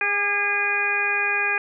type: harmonic tone with a mistuned harmonic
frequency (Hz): 408.2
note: G#4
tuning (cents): -30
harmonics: 1 / 2 / 3 / 4 / 5 / 6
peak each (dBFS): -33 / -31 / -32 / -24 / -30 / -23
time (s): 0.01-1.58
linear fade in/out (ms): 2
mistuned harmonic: 3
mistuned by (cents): -29
effects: none